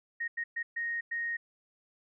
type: tone bursts at uneven times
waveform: sine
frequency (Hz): 1864.7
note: A#6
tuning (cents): 0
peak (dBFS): -31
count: 5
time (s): 0.2-0.28 / 0.37-0.44 / 0.56-0.63 / 0.76-1.01 / 1.11-1.37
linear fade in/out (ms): 10
effects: none